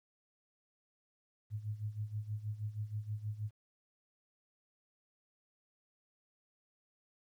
sine tone with tremolo, 106.2 Hz, G#2, 39 cents sharp, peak -34 dBFS, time 1.5-3.51 s, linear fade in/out 50 ms, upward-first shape sine, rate 6.3 Hz, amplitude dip 80%, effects 12-bit

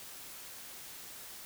silence, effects white hiss -48 dBFS RMS until 1.45 s

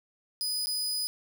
sawtooth tone with dropouts, 4978 Hz, D#8, in tune, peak -26 dBFS, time 0.41-1.07 s, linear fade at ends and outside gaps 0 ms, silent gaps 0.659-0.67 s, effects 10-bit

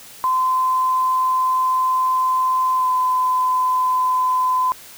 sine tone with pitch glide, 1028 to 1016.8 Hz, C6 to C6, -31 to -50 cents, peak -15 dBFS, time 0.24-4.72 s, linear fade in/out 0 ms, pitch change -19 cents, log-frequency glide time 2.75-2.88 s, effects white hiss -41 dBFS RMS until 4.97 s

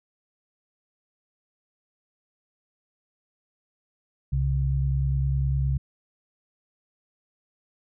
sine tone pair together, 66.1 / 135.92 Hz, C2 / C#3, +18 / -34 cents, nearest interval octave, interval 1248 cents, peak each -24 dBFS, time 4.32-5.78 s, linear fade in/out 10 ms, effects none

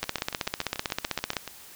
two click trains, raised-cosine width 0.2 ms, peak -9 / -17 dBFS, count 22 / 11, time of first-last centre 0.03-1.368 / 0.04-1.477 s, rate 15.7 / 6.96 Hz, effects white hiss -48 dBFS RMS until 1.75 s

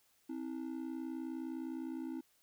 triangle ring-modulated tone, 291.7 Hz, D4, 12 cents flat, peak -34 dBFS, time 0.29-2.21 s, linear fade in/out 10 ms, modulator 29.9 Hz, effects white hiss -72 dBFS RMS until 2.42 s

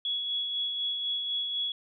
sine tone with tremolo, 3363 Hz, G#7, 21 cents sharp, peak -27 dBFS, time 0.05-1.72 s, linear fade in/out 2 ms, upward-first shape sine, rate 4 Hz, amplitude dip 35%, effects none

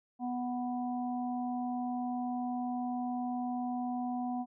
harmonic tone, 246.9 Hz, B3, in tune, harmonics 1 / 3 / 4, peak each -34 / -37 / -48 dBFS, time 0.19-4.46 s, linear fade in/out 50 ms, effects none

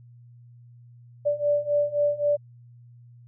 sine beating tone pair, 582 / 585.8 Hz, D5 / D5, -16 / -5 cents, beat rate 3.8 Hz, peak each -25 / -23 dBFS, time 1.25-2.37 s, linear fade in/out 20 ms, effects added 120 Hz sine -47 dBFS peak until 3.27 s

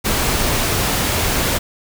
pink noise, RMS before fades -18 dBFS, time 0.04-1.59 s, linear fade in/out 20 ms, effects none

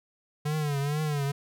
square tone with vibrato, 146.83 Hz, D3, in tune, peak -27 dBFS, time 0.45-1.32 s, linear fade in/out 10 ms, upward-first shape triangle, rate 2.2 Hz, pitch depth 110 cents each way, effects none

